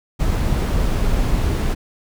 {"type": "noise", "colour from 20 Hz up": "brown", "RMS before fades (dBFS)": -18, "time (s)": [0.19, 1.75], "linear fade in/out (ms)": 20, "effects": []}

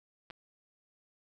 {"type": "clicks", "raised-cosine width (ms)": 0.3, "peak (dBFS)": -30, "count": 2, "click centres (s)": [0.302, 0.308], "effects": ["11-bit"]}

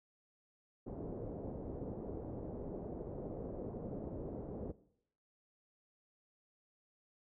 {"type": "low-pass noise", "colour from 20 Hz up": "white", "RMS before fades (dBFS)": -44, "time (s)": [0.86, 4.72], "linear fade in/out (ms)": 10, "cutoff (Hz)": 520, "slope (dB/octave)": 24, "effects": ["noise-tail reverb RT60 0.7 s tail -18 dB re dry"]}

